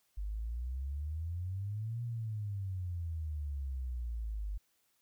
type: exponential two-way sweep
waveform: sine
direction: up then down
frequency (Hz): 49 to 120 to 49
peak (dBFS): -35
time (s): 0.17-4.58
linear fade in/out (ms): 10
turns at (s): 2.03
effects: white hiss -75 dBFS RMS until 5.01 s